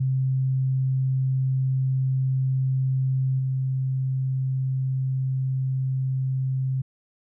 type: tone with level steps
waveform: sine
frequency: 131.7 Hz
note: C3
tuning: 12 cents sharp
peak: -20 / -22 dBFS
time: 0-6.82 s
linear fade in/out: 10 ms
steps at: 3.39 s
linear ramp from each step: 5 ms
effects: none